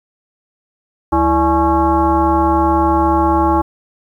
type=tone with frequency modulation; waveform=sine; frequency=587.3 Hz; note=D5; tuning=in tune; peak=-10 dBFS; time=1.12-3.62 s; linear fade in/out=10 ms; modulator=257 Hz; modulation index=2; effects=8-bit